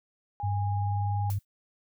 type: tone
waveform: sine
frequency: 821 Hz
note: G#5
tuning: 20 cents flat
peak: -33 dBFS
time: 0.4-1.3 s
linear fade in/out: 0 ms
type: tone with pitch glide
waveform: sine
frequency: 99.5 to 100.37 Hz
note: G2 to G2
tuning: +26 to +41 cents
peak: -26 dBFS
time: 0.43-1.39 s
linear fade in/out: 10 ms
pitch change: +15 cents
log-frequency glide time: 0.55-1.23 s
type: noise with exponential decay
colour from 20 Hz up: blue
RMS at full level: -38 dBFS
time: 1.3-1.45 s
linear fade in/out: 2 ms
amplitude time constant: 31 ms
effects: none